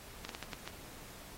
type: slowing click train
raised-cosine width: 0.2 ms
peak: -23 dBFS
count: 6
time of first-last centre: 0.25-0.676 s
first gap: 42 ms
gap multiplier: 1.36
effects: pink hiss -52 dBFS RMS until 1.37 s + AAC 48 kbps